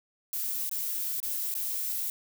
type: noise with dropouts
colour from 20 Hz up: violet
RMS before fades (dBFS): -32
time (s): 0.33-2.1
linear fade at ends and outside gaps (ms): 1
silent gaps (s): 0.694-0.713 / 1.202-1.229 / 1.541-1.551
effects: none